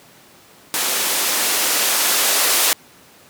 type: noise with band-pass filter sweep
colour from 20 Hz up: violet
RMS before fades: -18 dBFS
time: 0.74-2.73 s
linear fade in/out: 0 ms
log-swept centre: 250 to 430 Hz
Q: 0.83
effects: pink hiss -47 dBFS RMS until 3.29 s + high-pass 150 Hz 12 dB/octave